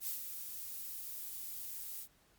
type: noise with ADSR envelope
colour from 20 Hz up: violet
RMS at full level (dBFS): -37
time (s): 0-2.08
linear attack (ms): 68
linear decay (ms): 140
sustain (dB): -7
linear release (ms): 68
effects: pink hiss -69 dBFS RMS until 2.38 s + Opus 48 kbps